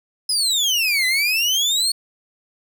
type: exponential two-way sweep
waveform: 30% pulse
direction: down then up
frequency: 5140 to 1998 to 4410 Hz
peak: -14 dBFS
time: 0.29-1.92 s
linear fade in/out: 5 ms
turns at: 1.06 s
effects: none